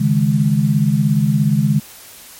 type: chord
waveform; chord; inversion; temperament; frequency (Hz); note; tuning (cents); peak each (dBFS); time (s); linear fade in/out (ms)
sine; C# suspended second; none; equal; 138.59 / 155.56 / 207.7; C#3 / D#3 / G#3; 0 / 0 / 0; -16; 0-1.8; 10
effects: white hiss -39 dBFS RMS until 2.39 s + MP3 64 kbps